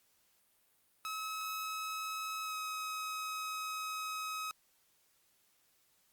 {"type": "tone with pitch glide", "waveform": "sawtooth", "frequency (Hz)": [1285, 1272.4], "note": ["E6", "D#6"], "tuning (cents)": [-45, 38], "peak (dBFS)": -34, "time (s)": [1.05, 4.51], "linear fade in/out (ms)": 0, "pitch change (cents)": -17, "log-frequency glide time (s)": [2.43, 2.54], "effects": ["white hiss -72 dBFS RMS until 6.12 s", "Opus 48 kbps"]}